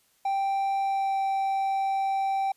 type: tone with pitch glide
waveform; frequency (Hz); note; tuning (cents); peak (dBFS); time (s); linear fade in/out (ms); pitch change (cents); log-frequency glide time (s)
triangle; 784 to 779; G5 to G5; 0 to -11; -22; 0.25-2.52; 5; -11; 0.81-1.19
effects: white hiss -66 dBFS RMS until 2.56 s + resampled to 32000 Hz